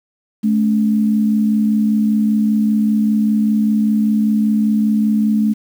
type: tone pair together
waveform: sine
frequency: 215 / 280.1 Hz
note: A3 / C#4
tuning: -40 / +18 cents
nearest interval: perfect fourth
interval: 458 cents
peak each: -12 / -22 dBFS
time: 0.43-5.54 s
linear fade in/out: 20 ms
effects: 7-bit